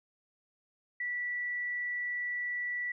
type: tone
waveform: sine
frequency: 1957 Hz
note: B6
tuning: 16 cents flat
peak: -32 dBFS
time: 1-2.92 s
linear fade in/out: 5 ms
effects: none